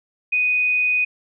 sine tone, 2489 Hz, D#7, in tune, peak -16 dBFS, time 0.32-1.05 s, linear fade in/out 10 ms, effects none

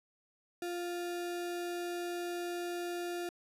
sine tone with sample-and-hold, 349.2 Hz, F4, in tune, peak -35 dBFS, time 0.62-3.29 s, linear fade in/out 2 ms, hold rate 1050 Hz, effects resampled to 32000 Hz

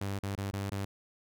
sawtooth tone with dropouts, 99 Hz, G2, 18 cents sharp, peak -29 dBFS, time 0.01-0.85 s, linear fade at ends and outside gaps 5 ms, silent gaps 0.19-0.233 / 0.354-0.377 / 0.511-0.532 / 0.699-0.718 s, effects none

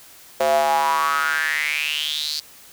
square tone with high-pass filter sweep, 75.1 Hz, D2, 39 cents sharp, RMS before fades -21 dBFS, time 0.4-2.4 s, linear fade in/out 5 ms, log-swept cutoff 580 to 4600 Hz, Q 7.2, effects white hiss -46 dBFS RMS until 2.72 s

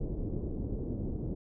pink low-pass noise, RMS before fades -35 dBFS, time 0-1.35 s, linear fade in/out 10 ms, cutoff 430 Hz, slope 24 dB/octave, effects none

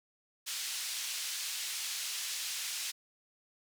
pink band-pass noise, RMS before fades -38 dBFS, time 0.46-2.92 s, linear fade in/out 20 ms, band 3200 to 10000 Hz, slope 12 dB/octave, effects none

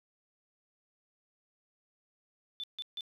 sine tone bursts, 3520 Hz, A7, in tune, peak -36 dBFS, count 3, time 2.6-3.008 s, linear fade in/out 0 ms, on 36 ms, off 150 ms, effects 11-bit

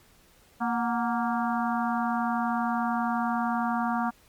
harmonic tone with a mistuned harmonic, 232.8 Hz, A#3, 2 cents flat, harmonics 1 / 3 / 4 / 5 / 6 / 7, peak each -28 / -30 / -32 / -33 / -35 / -42 dBFS, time 0.6-4.11 s, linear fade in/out 20 ms, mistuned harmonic 3, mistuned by +79 cents, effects pink hiss -59 dBFS RMS until 4.28 s + MP3 96 kbps

